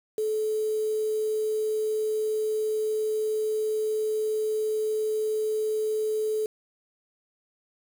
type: tone with quantisation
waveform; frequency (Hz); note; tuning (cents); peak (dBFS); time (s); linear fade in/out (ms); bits
sine; 431.5; A4; -34; -24; 0.18-6.46; 2; 7
effects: none